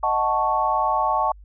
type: chord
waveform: sine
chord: D# half-diminished seventh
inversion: none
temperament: equal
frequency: 622.3 / 740 / 880 / 1108.7 Hz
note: D#5 / F#5 / A5 / C#6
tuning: 0 / 0 / 0 / 0 cents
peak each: -27 / -25 / -22 / -23 dBFS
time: 0.03-1.32 s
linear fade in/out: 5 ms
effects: added 50 Hz sine -42 dBFS peak until 1.44 s